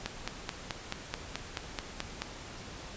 click train, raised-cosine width 0.2 ms, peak -15 dBFS, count 11, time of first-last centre 0.06-2.22 s, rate 4.63 Hz, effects pink hiss -45 dBFS RMS until 2.96 s + resampled to 16000 Hz

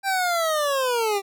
25% pulse linear sweep, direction down, 793 to 386 Hz, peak -17 dBFS, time 0.03-1.22 s, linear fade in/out 50 ms, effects none

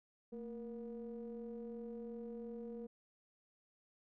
triangle ring-modulated tone, 123.47 Hz, B2, in tune, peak -39 dBFS, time 0.32-2.87 s, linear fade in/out 10 ms, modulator 349 Hz, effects none

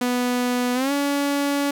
sawtooth tone with pitch glide, 246.9 to 283.6 Hz, B3 to C#4, 0 to +40 cents, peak -16 dBFS, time 0.01-1.71 s, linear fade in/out 5 ms, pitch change +240 cents, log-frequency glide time 0.74-0.92 s, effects none

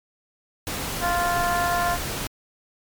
pink noise, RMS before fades -29 dBFS, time 0.67-2.27 s, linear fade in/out 0 ms
harmonic tone, 349.2 Hz, F4, in tune, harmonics 2 / 3 / 4 / 5, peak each -23 / -27 / -29 / -31 dBFS, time 1-1.98 s, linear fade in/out 50 ms
effects MP3 96 kbps

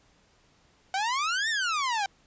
sawtooth exponential two-way sweep, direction up then down, 745 to 1864.7 to 768 Hz, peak -22 dBFS, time 0.94-2.06 s, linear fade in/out 2 ms, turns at 1.49 s, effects pink hiss -63 dBFS RMS until 2.26 s + resampled to 16000 Hz

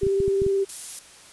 sine tone with vibrato, 392 Hz, G4, in tune, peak -19 dBFS, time 0.01-0.65 s, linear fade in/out 20 ms, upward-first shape sine, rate 19 Hz, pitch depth 14 cents each way
clicks, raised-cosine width 5 ms, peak -17 dBFS, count 6, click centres 0.033 / 0.067 / 0.203 / 0.28 / 0.419 / 0.465 s
violet noise, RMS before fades -30 dBFS, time 0.69-0.99 s, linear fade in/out 2 ms
effects white hiss -48 dBFS RMS until 1.32 s + resampled to 24000 Hz

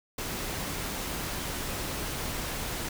pink noise, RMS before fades -34 dBFS, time 0.18-2.89 s, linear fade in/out 5 ms, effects none

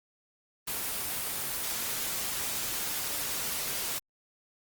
white noise, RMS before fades -33 dBFS, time 0.67-3.99 s, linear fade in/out 10 ms, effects Opus 24 kbps

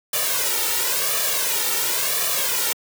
white noise with flanger, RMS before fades -22 dBFS, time 0.13-2.73 s, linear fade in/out 5 ms, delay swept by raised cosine 1.7 to 2.21 ms, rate 0.95 Hz, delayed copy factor +1, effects high-pass 200 Hz 12 dB/octave

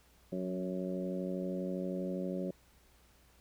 harmonic tone with a mistuned harmonic, 92.5 Hz, F#2, in tune, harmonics 2 / 3 / 4 / 5 / 6 / 7, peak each -37 / -42 / -41 / -48 / -41 / -51 dBFS, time 0.32-2.51 s, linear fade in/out 5 ms, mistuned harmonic 2, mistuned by -19 cents, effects added 60 Hz sine -66 dBFS peak until 3.4 s + pink hiss -66 dBFS RMS until 3.4 s

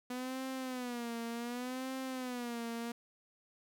sawtooth tone with vibrato, 246.9 Hz, B3, in tune, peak -34 dBFS, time 0.1-2.92 s, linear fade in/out 5 ms, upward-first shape sine, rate 0.67 Hz, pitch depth 110 cents each way, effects none

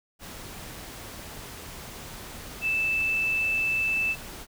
sine tone in noise, 2638 Hz, E7, 1 cent sharp, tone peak -23 dBFS, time 2.61-4.16 s, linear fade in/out 50 ms, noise pink, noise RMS -41 dBFS, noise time 0.19-4.47 s, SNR +15 dB, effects none

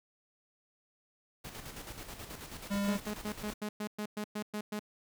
pink noise with tremolo, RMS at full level -44 dBFS, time 1.44-3.54 s, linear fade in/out 10 ms, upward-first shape square, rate 9.3 Hz, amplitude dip 50%
square tone, 200.8 Hz, G3, 42 cents sharp, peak -31 dBFS, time 2.7-2.98 s, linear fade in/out 20 ms
sawtooth tone bursts, 210.2 Hz, G#3, 21 cents sharp, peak -31 dBFS, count 11, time 2.88-4.794 s, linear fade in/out 5 ms, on 74 ms, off 110 ms
effects none

